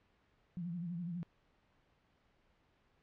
sine tone with vibrato, 172.9 Hz, F3, 17 cents flat, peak -38 dBFS, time 0.57-1.23 s, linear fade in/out 0 ms, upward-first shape sine, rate 12 Hz, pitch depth 83 cents each way, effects pink hiss -73 dBFS RMS until 3.02 s + low-pass 3000 Hz 12 dB/octave

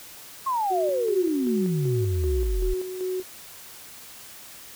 sine exponential sweep, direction down, 1100 to 36.71 Hz, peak -22 dBFS, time 0.46-2.74 s, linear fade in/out 10 ms
sine tone with tremolo, 370 Hz, F#4, in tune, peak -25 dBFS, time 0.7-3.23 s, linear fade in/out 20 ms, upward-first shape square, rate 2.6 Hz, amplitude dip 50%
effects white hiss -44 dBFS RMS until 4.75 s

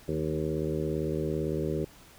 harmonic tone with a mistuned harmonic, 77.78 Hz, D#2, in tune, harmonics 1 / 2 / 3 / 4 / 5 / 6 / 7, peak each -38 / -33 / -39 / -35 / -33 / -36 / -39 dBFS, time 0.08-1.85 s, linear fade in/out 5 ms, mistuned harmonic 3, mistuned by -42 cents, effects pink hiss -54 dBFS RMS until 2.18 s

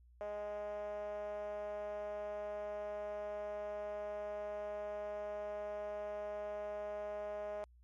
5% pulse tone with band-pass filter, 207.7 Hz, G#3, in tune, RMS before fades -42 dBFS, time 0.21-7.64 s, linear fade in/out 0 ms, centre 580 Hz, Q 7.1, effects added 60 Hz sine -60 dBFS peak until 7.83 s + MP3 48 kbps

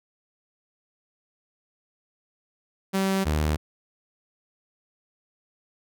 sawtooth tone pair in turn, 192.7 / 76.21 Hz, G3 / D#2, -29 / -35 cents, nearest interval octave + major third, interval 1606 cents, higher first, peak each -18 / -18 dBFS, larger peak neither, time 2.93-3.25 / 3.25-3.57 s, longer neither, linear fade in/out 20 ms, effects none

